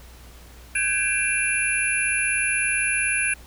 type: tone cluster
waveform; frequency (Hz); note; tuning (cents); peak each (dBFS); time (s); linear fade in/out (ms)
sine; 1538 / 1654 / 2376 / 2685 / 10100; G6 / G#6 / D7 / E7 / D#9; -33 / -8 / +20 / +31 / +25; -29 / -29 / -24 / -28 / -26; 0.75-3.34; 5
effects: added 60 Hz sine -44 dBFS peak until 3.46 s + pink hiss -49 dBFS RMS until 3.46 s